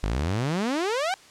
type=exponential sweep; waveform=sawtooth; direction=up; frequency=46.46 to 794 Hz; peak=-20 dBFS; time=0.03-1.14 s; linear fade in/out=0 ms; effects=white hiss -51 dBFS RMS until 1.3 s + low-pass 7000 Hz 12 dB/octave